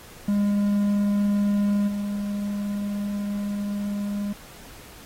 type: tone with level steps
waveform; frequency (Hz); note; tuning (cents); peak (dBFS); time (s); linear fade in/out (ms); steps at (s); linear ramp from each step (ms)
triangle; 203.7; G#3; -33; -17 / -23; 0.28-4.33; 5; 1.87; 20
effects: pink hiss -46 dBFS RMS until 5.05 s + AAC 48 kbps